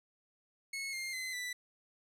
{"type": "tone with pitch steps", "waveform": "sawtooth", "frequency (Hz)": [2188, 2116, 2046, 1978.8], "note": ["C#7", "C7", "C7", "B6"], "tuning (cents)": [-23, 19, -39, 3], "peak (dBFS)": -34, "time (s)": [0.73, 1.53], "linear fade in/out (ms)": 5, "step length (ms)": 200, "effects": ["low-pass 12000 Hz 12 dB/octave"]}